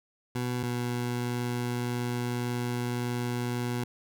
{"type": "tone pair in turn", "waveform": "20% pulse", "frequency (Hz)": [123.47, 121.77], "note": ["B2", "B2"], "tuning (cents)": [0, -24], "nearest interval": "unison", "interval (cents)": 24, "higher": "first", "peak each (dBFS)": -24, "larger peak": "neither", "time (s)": [[0.35, 0.63], [0.63, 3.84]], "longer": "second", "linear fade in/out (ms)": 5, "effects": []}